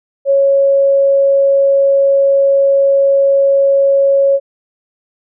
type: tone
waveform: sine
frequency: 552 Hz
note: C#5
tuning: 7 cents flat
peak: -7 dBFS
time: 0.25-4.4 s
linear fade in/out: 50 ms
effects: none